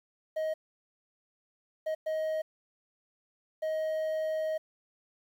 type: tone bursts at uneven times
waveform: triangle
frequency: 629 Hz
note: D#5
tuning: 19 cents sharp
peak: -27 dBFS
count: 4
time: 0.36-0.54 / 1.86-1.95 / 2.06-2.42 / 3.62-4.58 s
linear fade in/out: 10 ms
effects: 10-bit